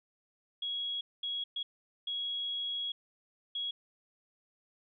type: tone bursts at uneven times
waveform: sine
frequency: 3322 Hz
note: G#7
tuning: in tune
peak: -33 dBFS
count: 5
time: 0.62-1.01 / 1.23-1.44 / 1.56-1.63 / 2.07-2.92 / 3.55-3.71 s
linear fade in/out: 5 ms
effects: none